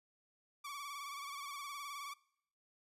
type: tone with vibrato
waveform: sawtooth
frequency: 1138 Hz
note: C#6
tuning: 45 cents sharp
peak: -40 dBFS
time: 0.64-2.14 s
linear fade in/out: 10 ms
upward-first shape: sine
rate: 19 Hz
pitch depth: 61 cents each way
effects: noise-tail reverb RT60 0.7 s tail -23 dB re dry + resampled to 32000 Hz